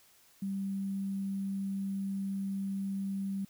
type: tone with sample-and-hold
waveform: sine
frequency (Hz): 195.5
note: G3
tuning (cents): -4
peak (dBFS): -32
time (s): 0.42-3.45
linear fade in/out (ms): 5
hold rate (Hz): 11025
effects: white hiss -63 dBFS RMS until 3.49 s